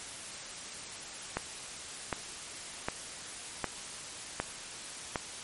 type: click train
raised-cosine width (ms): 0.5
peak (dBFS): -15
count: 6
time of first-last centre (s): 1.37-5.158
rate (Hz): 1.32
effects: white hiss -43 dBFS RMS until 5.43 s + MP3 48 kbps